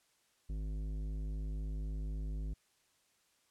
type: tone with tanh clipping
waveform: sine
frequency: 51.91 Hz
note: G#1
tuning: in tune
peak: -38 dBFS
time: 0.49-2.54 s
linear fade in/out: 10 ms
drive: 13 dB
effects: white hiss -73 dBFS RMS until 3.5 s + low-pass 10000 Hz 12 dB/octave